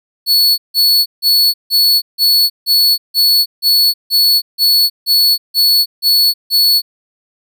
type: tone bursts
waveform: 45% pulse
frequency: 4413 Hz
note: C#8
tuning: 9 cents flat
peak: -7 dBFS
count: 14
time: 0.26-6.82 s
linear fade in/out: 50 ms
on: 320 ms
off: 160 ms
effects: none